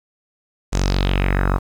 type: tone with low-pass filter sweep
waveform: sawtooth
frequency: 46.96 Hz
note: F#1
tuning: 26 cents sharp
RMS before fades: -18 dBFS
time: 0.72-1.59 s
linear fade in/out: 20 ms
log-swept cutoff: 7400 to 1100 Hz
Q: 3.3
effects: 7-bit